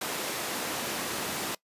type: noise with high-pass filter sweep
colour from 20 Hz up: pink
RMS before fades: -33 dBFS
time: 0.01-1.55 s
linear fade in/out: 5 ms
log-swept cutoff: 300 to 200 Hz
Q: 0.72
effects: noise-tail reverb RT60 0.1 s tail -21 dB re dry + resampled to 32000 Hz